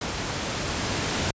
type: noise with level ramp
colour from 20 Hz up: pink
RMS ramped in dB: -30 to -25 dBFS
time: 0.01-1.31 s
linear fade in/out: 5 ms
effects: high-pass 60 Hz 12 dB/octave + resampled to 16000 Hz